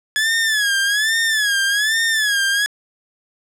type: tone with vibrato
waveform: sawtooth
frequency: 1703 Hz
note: G#6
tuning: 43 cents sharp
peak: -12 dBFS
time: 0.16-2.66 s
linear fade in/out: 0 ms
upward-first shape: sine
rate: 1.2 Hz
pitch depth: 120 cents each way
effects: low-pass 11000 Hz 12 dB/octave + 9-bit